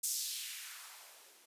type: noise with band-pass filter sweep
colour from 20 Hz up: violet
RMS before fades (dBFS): -43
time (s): 0.03-1.46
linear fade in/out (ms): 10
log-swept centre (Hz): 7200 to 280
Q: 1.6
effects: resampled to 32000 Hz